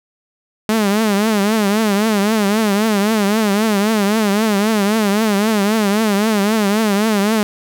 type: tone with vibrato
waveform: sawtooth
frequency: 210 Hz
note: G#3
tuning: 19 cents sharp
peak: -9 dBFS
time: 0.69-7.43 s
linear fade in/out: 0 ms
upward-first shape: triangle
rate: 3.8 Hz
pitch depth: 140 cents each way
effects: none